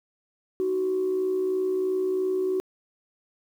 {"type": "tone pair together", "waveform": "sine", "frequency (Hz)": [311.1, 374.1], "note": ["D#4", "F#4"], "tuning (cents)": [0, 19], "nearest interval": "minor third", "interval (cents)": 319, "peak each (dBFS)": [-33, -22], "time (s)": [0.6, 2.6], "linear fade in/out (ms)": 0, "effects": ["tanh soft clip ceiling -18 dBFS", "9-bit"]}